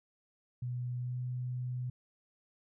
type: tone with pitch glide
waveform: sine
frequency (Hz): 123.47 to 125.05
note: B2 to B2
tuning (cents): 0 to +22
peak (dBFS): -34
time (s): 0.62-1.9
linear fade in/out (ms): 5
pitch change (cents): +22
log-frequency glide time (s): 0.99-1.18
effects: none